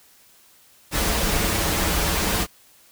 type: noise with comb filter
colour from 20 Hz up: pink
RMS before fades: -22 dBFS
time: 0.91-2.47 s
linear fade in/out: 50 ms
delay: 7.9 ms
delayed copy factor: -0.65
effects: white hiss -54 dBFS RMS until 2.91 s